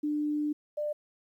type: tone pair in turn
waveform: sine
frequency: 298 / 596 Hz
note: D4 / D5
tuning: +25 / +25 cents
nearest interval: octave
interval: 1200 cents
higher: second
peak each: -27 / -29 dBFS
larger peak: first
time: 0.03-0.53 / 0.77-0.93 s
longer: first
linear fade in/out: 10 ms
effects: 11-bit